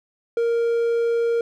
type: tone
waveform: triangle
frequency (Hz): 466.2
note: A#4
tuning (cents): 0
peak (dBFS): -16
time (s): 0.37-1.41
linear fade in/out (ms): 2
effects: none